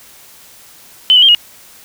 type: tone with pitch steps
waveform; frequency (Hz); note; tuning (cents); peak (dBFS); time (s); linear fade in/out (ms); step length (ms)
sine; 3044 / 2951 / 3181 / 2881; F#7 / F#7 / G7 / F#7; +48 / -5 / +25 / -47; -4; 1.1-1.348; 0; 62
effects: white hiss -41 dBFS RMS until 1.84 s